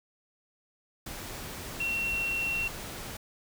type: tone in noise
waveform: sine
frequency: 2726 Hz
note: F7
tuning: 43 cents flat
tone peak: -28 dBFS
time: 1.8-2.68 s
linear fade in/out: 5 ms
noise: pink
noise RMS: -40 dBFS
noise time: 1.06-3.17 s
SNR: +9 dB
effects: none